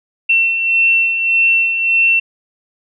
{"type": "beating tone pair", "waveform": "sine", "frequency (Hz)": [2700, 2701.7], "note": ["E7", "E7"], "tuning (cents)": [41, 42], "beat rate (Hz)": 1.7, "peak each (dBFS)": [-20, -11], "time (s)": [0.29, 2.2], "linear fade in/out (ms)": 10, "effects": []}